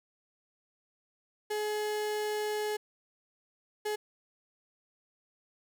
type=tone bursts at uneven times; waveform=35% pulse; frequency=422.9 Hz; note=G#4; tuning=31 cents sharp; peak=-29 dBFS; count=2; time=1.5-2.77 / 3.85-3.96 s; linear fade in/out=10 ms; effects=none